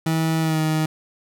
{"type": "tone with pitch glide", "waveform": "30% pulse", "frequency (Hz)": [161.1, 156.6], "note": ["E3", "D#3"], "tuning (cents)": [-39, 11], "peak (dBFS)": -16, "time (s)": [0.06, 0.86], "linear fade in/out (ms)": 5, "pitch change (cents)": -50, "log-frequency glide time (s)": [0.41, 0.6], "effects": []}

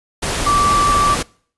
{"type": "tone in noise", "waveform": "sine", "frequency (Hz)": 1163, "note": "D6", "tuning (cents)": -17, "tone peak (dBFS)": -12, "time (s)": [0.46, 1.15], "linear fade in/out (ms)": 10, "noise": "pink", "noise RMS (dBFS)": -20, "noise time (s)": [0.22, 1.23], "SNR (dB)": 5, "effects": ["noise-tail reverb RT60 0.5 s tail -24 dB re dry", "resampled to 24000 Hz"]}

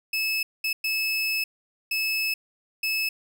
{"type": "tone bursts at uneven times", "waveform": "30% pulse", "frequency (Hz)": 2600, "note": "E7", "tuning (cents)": -24, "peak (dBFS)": -21, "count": 5, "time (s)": [[0.13, 0.43], [0.64, 0.73], [0.84, 1.44], [1.91, 2.34], [2.83, 3.09]], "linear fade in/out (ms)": 5, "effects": []}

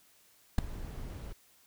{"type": "noise with ADSR envelope", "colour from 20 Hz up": "brown", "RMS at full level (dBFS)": -18, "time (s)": [0.58, 1.33], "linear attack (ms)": 5, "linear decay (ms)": 6, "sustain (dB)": -23, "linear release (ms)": 8, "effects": ["white hiss -64 dBFS RMS until 1.66 s"]}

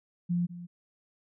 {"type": "tone with echo", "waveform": "sine", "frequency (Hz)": 174.61, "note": "F3", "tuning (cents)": 0, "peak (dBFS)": -25, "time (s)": [0.29, 0.47], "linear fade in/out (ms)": 20, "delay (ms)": 200, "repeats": 1, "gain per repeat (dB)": -14, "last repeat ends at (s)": 0.67, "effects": []}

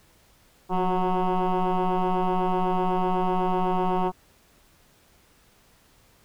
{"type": "tone with frequency modulation", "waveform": "sine", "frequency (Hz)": 370, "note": "F#4", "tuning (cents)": 0, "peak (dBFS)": -18, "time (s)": [0.69, 4.12], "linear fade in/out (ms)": 50, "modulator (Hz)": 183, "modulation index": 3.6, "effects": ["tanh soft clip ceiling -20 dBFS", "pink hiss -59 dBFS RMS until 6.24 s"]}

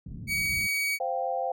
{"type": "low-pass noise", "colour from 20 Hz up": "white", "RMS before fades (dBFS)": -39, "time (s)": [0.06, 0.67], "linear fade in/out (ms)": 5, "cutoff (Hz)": 190, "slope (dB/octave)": 24}
{"type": "tone", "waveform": "40% pulse", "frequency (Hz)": 2258, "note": "C#7", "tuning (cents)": 31, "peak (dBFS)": -25, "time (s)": [0.27, 0.99], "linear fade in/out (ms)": 50}
{"type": "click train", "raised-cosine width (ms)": 0.2, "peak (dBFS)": -34, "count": 6, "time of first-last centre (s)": [0.38, 0.765], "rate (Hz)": 13}
{"type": "chord", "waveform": "sine", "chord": "C suspended fourth", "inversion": "none", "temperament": "equal", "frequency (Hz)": [523.3, 698.5, 784], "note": ["C5", "F5", "G5"], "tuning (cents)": [0, 0, 0], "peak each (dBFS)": -31, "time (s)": [1, 1.52], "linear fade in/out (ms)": 5}
{"effects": []}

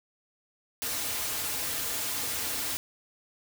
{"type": "noise with comb filter", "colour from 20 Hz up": "white", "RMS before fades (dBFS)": -32, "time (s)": [0.82, 2.77], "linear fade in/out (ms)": 0, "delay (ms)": 5.3, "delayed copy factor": -0.55, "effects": []}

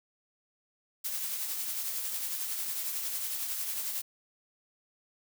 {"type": "noise with tremolo", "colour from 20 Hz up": "blue", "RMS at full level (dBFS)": -33, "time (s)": [1.04, 4.02], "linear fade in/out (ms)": 10, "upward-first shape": "triangle", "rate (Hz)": 11, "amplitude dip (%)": 40, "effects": []}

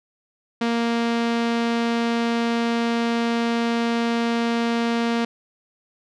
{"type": "tone with low-pass filter", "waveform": "sawtooth", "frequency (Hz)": 233.1, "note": "A#3", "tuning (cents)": 0, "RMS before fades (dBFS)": -22, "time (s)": [0.61, 5.25], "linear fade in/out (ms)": 5, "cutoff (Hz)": 4300, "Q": 0.94, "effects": []}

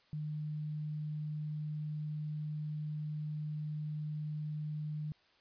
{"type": "tone", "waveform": "sine", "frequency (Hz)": 151.7, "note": "D#3", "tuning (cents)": -44, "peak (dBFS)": -36, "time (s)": [0.13, 5.12], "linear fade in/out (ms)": 0, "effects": ["white hiss -68 dBFS RMS until 5.4 s", "resampled to 11025 Hz"]}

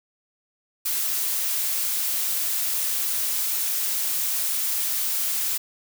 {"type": "noise", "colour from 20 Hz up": "blue", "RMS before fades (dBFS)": -25, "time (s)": [0.85, 5.58], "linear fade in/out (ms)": 10, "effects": []}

